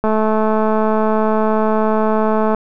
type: click train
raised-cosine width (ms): 1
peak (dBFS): -4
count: 545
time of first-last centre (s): 0.04-2.547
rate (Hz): 217
effects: none